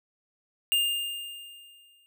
square tone with exponential decay, 2809 Hz, F7, 9 cents sharp, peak -21 dBFS, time 0.72-2.06 s, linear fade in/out 0 ms, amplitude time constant 290 ms, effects none

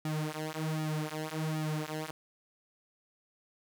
sawtooth tone with flanger, 155.56 Hz, D#3, in tune, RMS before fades -35 dBFS, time 0.05-2.11 s, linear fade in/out 2 ms, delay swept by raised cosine 1.9 to 7.3 ms, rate 1.3 Hz, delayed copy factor -1, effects none

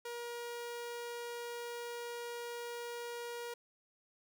sawtooth tone, 475.7 Hz, A#4, 35 cents sharp, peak -37 dBFS, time 0.05-3.54 s, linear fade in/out 5 ms, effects none

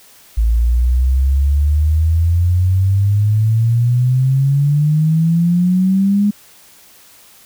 sine exponential sweep, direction up, 55 to 207.7 Hz, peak -10 dBFS, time 0.37-6.31 s, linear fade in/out 10 ms, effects white hiss -45 dBFS RMS until 7.45 s

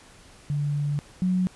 sine tone pair in turn, 145.4 / 183.54 Hz, D3 / F#3, -17 / -14 cents, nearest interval major third, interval 403 cents, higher second, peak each -23 / -20 dBFS, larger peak second, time 0.5-0.99 / 1.22-1.47 s, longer first, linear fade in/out 0 ms, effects pink hiss -51 dBFS RMS until 1.55 s + resampled to 24000 Hz

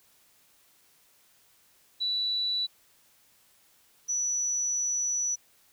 sine tone pair in turn, 3951 / 5920 Hz, B7 / F#8, 0 / 0 cents, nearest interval perfect fifth, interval 700 cents, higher second, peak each -26 dBFS, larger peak neither, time 2-2.67 / 4.08-5.36 s, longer second, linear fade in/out 20 ms, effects white hiss -63 dBFS RMS until 5.72 s

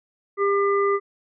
harmonic tone, 400 Hz, G4, 35 cents sharp, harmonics 1 / 3 / 5, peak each -19 / -23 / -31 dBFS, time 0.37-1 s, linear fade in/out 50 ms, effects none

